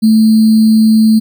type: tone with sample-and-hold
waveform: sine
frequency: 219.7 Hz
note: A3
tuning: 2 cents flat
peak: -4 dBFS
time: 0.02-1.2 s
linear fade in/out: 20 ms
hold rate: 4410 Hz
effects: none